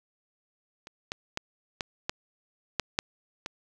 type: clicks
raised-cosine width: 0.2 ms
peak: -26 / -15 / -13 / -13 / -11 / -8 / -7 / -17 dBFS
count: 8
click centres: 0.871 / 1.119 / 1.374 / 1.808 / 2.095 / 2.797 / 2.989 / 3.461 s
effects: none